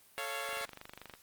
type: chord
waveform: 10% pulse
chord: A augmented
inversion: none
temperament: equal with one note detuned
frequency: 440 / 554.4 / 691.6 Hz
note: A4 / C#5 / E#5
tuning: 0 / 0 / -17 cents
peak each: -35 / -31 / -32 dBFS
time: 0.18-0.65 s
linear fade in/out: 0 ms
type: click train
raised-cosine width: 0.3 ms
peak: -30 dBFS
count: 17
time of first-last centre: 0.49-1.138 s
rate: 24.7 Hz
effects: white hiss -62 dBFS RMS until 1.22 s + Opus 32 kbps